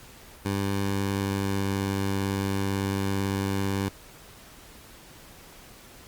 15% pulse tone with pitch glide, 99 to 98.03 Hz, G2 to G2, +18 to +1 cents, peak -19 dBFS, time 0.45-3.89 s, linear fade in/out 5 ms, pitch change -17 cents, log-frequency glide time 0.83-1.83 s, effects pink hiss -49 dBFS RMS until 6.07 s + Opus 48 kbps

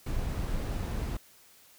brown noise, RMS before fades -32 dBFS, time 0.06-1.17 s, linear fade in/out 5 ms, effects white hiss -58 dBFS RMS until 1.78 s

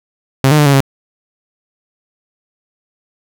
sawtooth tone with pitch steps, 134.3 / 151.9 / 148 / 140 / 136.3 Hz, C3 / D#3 / D3 / C#3 / C#3, +46 / -41 / +14 / +18 / -29 cents, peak -3 dBFS, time 0.44-0.805 s, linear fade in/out 0 ms, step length 73 ms, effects none

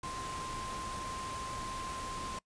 sine tone in noise, 1046.5 Hz, C6, in tune, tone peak -40 dBFS, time 0.03-2.39 s, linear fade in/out 5 ms, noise pink, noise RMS -43 dBFS, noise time 0.03-2.39 s, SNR 0 dB, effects noise-tail reverb RT60 0.1 s tail -23 dB re dry + resampled to 22050 Hz

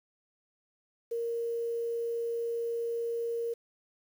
sine tone with quantisation, 466.2 Hz, A#4, in tune, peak -30 dBFS, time 1.11-3.54 s, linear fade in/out 10 ms, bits 9, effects none

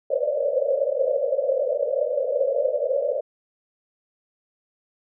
pink band-pass noise, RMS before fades -23 dBFS, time 0.1-3.21 s, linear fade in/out 5 ms, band 500 to 600 Hz, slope 96 dB/octave, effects none

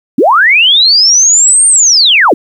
sine linear two-way sweep, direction up then down, 210.3 to 8870 to 210.3 Hz, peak -3 dBFS, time 0.18-2.34 s, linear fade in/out 5 ms, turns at 1.67 s, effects 7-bit

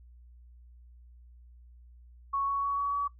sine tone with pitch steps, 1108.7 / 1115.8 / 1122.9 / 1130 / 1137.2 Hz, C#6 / C#6 / C#6 / C#6 / C#6, 0 / +11 / +22 / +33 / +44 cents, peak -27 dBFS, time 2.33-3.08 s, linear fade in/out 10 ms, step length 150 ms, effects noise-tail reverb RT60 0.1 s tail -17 dB re dry + added 60 Hz sine -51 dBFS peak until 3.19 s

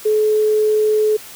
sine tone, 428.6 Hz, A4, 45 cents flat, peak -12 dBFS, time 0.05-1.17 s, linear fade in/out 10 ms, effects white hiss -37 dBFS RMS until 1.35 s

